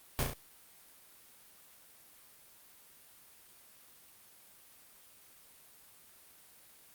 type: noise with echo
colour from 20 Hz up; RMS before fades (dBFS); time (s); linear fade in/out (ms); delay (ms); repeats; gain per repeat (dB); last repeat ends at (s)
pink; -31; 0.19-0.23; 0; 35; 3; -4; 0.335
effects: white hiss -59 dBFS RMS until 6.94 s + Opus 32 kbps